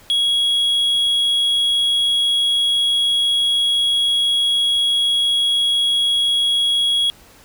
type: tone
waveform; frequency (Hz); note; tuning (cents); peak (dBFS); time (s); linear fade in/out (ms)
triangle; 3322; G#7; 0; -13; 0.1-7.1; 0
effects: pink hiss -47 dBFS RMS until 7.44 s